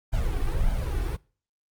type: noise with flanger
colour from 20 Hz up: brown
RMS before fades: -25 dBFS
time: 0.12-1.17 s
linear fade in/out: 20 ms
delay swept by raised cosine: 1.3 to 2.7 ms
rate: 1.7 Hz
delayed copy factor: +0.8
effects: noise-tail reverb RT60 0.4 s tail -23 dB re dry + Opus 48 kbps